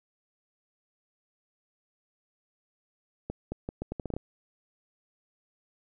accelerating click train, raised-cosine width 2 ms, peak -20 dBFS, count 10, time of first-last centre 3.3-4.166 s, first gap 220 ms, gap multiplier 0.77, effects none

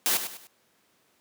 white noise with echo, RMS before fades -24 dBFS, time 0.06-0.17 s, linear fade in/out 0 ms, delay 100 ms, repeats 3, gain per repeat -9 dB, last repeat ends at 0.47 s, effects pink hiss -66 dBFS RMS until 1.2 s + high-pass 200 Hz 12 dB/octave

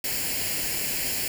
white noise with comb filter, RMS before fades -28 dBFS, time 0.04-1.28 s, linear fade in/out 2 ms, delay 0.41 ms, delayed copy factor +0.7, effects none

